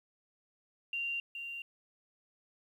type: tone with echo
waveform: sine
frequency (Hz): 2773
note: F7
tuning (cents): -13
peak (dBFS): -33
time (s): 0.93-1.2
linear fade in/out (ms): 2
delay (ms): 420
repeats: 1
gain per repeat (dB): -6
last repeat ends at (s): 1.62
effects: 11-bit